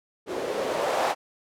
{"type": "noise with low-pass filter sweep", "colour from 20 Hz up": "violet", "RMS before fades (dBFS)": -27, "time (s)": [0.26, 1.15], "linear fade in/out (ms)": 50, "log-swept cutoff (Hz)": [380, 730], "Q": 2.5, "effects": []}